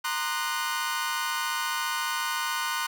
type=chord; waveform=sawtooth; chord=C half-diminished seventh; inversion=third; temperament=equal with one note detuned; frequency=932.3 / 1046.5 / 1215.4 / 1480 Hz; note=Bb5 / C6 / Eb6 / Gb6; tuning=0 / 0 / -41 / 0 cents; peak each=-30 / -29 / -31 / -28 dBFS; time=0.04-2.87 s; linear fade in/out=10 ms; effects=none